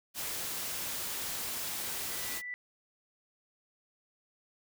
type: noise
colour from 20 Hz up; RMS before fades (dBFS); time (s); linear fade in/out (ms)
white; -37; 0.14-2.42; 50
type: tone with exponential growth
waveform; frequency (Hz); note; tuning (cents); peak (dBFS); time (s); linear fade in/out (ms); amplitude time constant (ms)
sine; 1975.5; B6; 0; -35; 1.52-2.54; 0; 220
effects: none